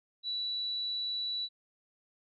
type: tone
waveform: sine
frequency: 3942 Hz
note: B7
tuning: 4 cents flat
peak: -32 dBFS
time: 0.23-1.49 s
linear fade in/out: 50 ms
effects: none